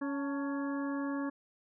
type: harmonic tone with a mistuned harmonic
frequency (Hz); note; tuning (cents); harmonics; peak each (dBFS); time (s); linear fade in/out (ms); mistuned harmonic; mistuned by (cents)
279.2; C#4; +13; 1 / 2 / 3 / 4 / 5 / 6; -33 / -43 / -47 / -44 / -51 / -46; 0.01-1.3; 10; 3; +90
effects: none